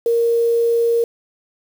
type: tone with quantisation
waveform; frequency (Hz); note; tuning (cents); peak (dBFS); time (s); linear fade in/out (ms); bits
sine; 466.2; A#4; 0; -13; 0.06-1.04; 2; 6
effects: none